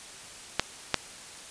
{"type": "clicks", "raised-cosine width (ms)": 0.2, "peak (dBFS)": -4, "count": 2, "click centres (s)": [0.596, 0.943], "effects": ["white hiss -45 dBFS RMS until 1.5 s", "resampled to 22050 Hz"]}